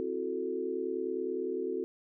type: chord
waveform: sine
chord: F# half-diminished seventh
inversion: second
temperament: equal with one note detuned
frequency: 261.6 / 330.6 / 370 / 440 Hz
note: C4 / E4 / F#4 / A4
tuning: 0 / +5 / 0 / 0 cents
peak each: -40 / -40 / -34 / -36 dBFS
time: 0-1.84 s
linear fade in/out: 0 ms
effects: none